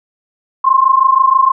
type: tone pair together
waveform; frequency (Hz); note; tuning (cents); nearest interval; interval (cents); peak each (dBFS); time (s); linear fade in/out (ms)
sine; 1047 / 1073.3; C6 / C6; +1 / +44; unison; 43; -10; 0.64-1.52; 10
effects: none